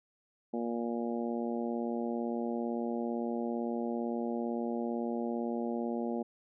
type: harmonic tone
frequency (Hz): 117.8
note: A#2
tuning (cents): +19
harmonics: 2 / 3 / 4 / 5 / 6 / 7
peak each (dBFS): -34 / -38 / -40 / -42 / -44 / -45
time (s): 0.53-6.23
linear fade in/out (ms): 10
effects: none